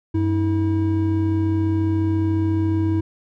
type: tone pair together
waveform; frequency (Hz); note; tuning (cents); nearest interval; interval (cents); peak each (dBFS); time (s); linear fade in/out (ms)
triangle; 95.96 / 322.2; G2 / E4; -36 / -39; octave + major sixth; 2097; -18; 0.14-3.01; 10
effects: none